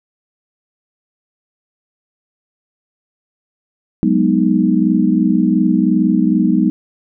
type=chord; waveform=sine; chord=G# minor seventh; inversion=third; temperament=equal; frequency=185 / 207.7 / 246.9 / 311.1 Hz; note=F#3 / G#3 / B3 / D#4; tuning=0 / 0 / 0 / 0 cents; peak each=-16 dBFS; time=4.03-6.7 s; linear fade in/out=0 ms; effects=none